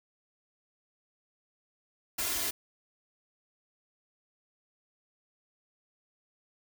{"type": "noise with comb filter", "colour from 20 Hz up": "white", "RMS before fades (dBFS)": -32, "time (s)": [2.18, 2.51], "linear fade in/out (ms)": 10, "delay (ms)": 2.9, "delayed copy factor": 0.85, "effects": []}